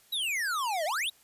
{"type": "exponential two-way sweep", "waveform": "square", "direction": "down then up", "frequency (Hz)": [3988, 590, 3988], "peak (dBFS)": -29, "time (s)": [0.12, 1.1], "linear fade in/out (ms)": 10, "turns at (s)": 0.85, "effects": ["white hiss -61 dBFS RMS until 1.23 s", "resampled to 32000 Hz"]}